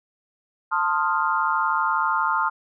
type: chord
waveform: sine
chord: F dominant seventh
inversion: first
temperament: equal with one note detuned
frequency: 890.2 / 1046.5 / 1244.5 / 1396.9 Hz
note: A5 / C6 / Eb6 / F6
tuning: +20 / 0 / 0 / 0 cents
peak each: -25 dBFS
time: 0.71-2.5 s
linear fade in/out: 20 ms
effects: none